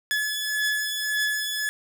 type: beating tone pair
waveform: sawtooth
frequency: 1710 / 1711.8 Hz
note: A6 / A6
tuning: -50 / -48 cents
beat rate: 1.8 Hz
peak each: -26 / -22 dBFS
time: 0.11-1.69 s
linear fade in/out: 0 ms
effects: none